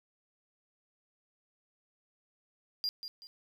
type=tone with echo; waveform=triangle; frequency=4800 Hz; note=D8; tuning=37 cents sharp; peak=-29 dBFS; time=2.84-2.89 s; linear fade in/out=0 ms; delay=190 ms; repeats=2; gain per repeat=-9 dB; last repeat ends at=3.27 s; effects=11-bit